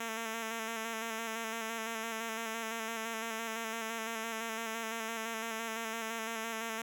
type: tone with vibrato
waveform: 5% pulse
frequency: 225.3 Hz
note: A3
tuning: 41 cents sharp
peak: -25 dBFS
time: 0-6.82 s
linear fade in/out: 5 ms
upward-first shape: square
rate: 5.9 Hz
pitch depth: 27 cents each way
effects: none